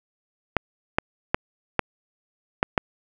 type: clicks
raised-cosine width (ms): 0.5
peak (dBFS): -3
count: 6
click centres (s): 0.567 / 0.985 / 1.345 / 1.793 / 2.629 / 2.778
effects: none